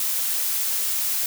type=noise; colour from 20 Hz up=blue; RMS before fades=-24 dBFS; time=0-1.26 s; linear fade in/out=2 ms; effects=none